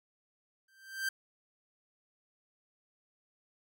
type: tone with exponential growth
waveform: 45% pulse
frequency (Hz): 1568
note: G6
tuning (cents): 0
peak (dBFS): -29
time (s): 0.68-1.09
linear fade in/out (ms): 5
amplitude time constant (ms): 88
effects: none